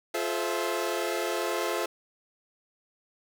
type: chord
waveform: sawtooth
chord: F major seventh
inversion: none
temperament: equal with one note detuned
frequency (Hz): 349.2 / 429.5 / 523.3 / 659.3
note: F4 / A4 / C5 / E5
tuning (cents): 0 / -42 / 0 / 0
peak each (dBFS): -29 / -29 / -30 / -30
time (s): 0.14-1.86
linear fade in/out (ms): 5
effects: none